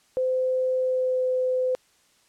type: tone with pitch glide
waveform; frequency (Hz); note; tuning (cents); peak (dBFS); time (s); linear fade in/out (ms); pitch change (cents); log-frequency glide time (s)
sine; 514 to 510.2; C5 to C5; -31 to -44; -21; 0.17-1.75; 0; -13; 0.77-1.24
effects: white hiss -62 dBFS RMS until 2.28 s + low-pass 9000 Hz 12 dB/octave